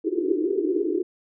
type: band-pass noise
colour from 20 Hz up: pink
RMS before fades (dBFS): -24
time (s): 0.04-1.03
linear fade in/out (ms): 10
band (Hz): 310 to 420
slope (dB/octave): 96
effects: none